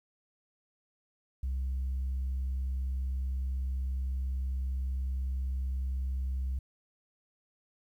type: tone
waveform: sine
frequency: 65.41 Hz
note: C2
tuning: in tune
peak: -28 dBFS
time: 1.43-6.59 s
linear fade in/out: 5 ms
effects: tanh soft clip ceiling -28 dBFS + 11-bit